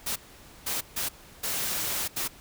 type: noise bursts at uneven times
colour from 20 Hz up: white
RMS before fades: -30 dBFS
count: 5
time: 0.06-0.16 / 0.66-0.81 / 0.96-1.09 / 1.43-2.08 / 2.16-2.28 s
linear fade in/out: 10 ms
effects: pink hiss -51 dBFS RMS until 2.4 s